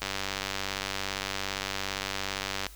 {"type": "click train", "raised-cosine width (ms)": 0.2, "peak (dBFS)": -13, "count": 259, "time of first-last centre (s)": [0.02, 2.666], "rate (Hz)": 97.5, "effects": ["added 50 Hz sine -47 dBFS peak until 2.75 s", "white hiss -52 dBFS RMS until 2.75 s"]}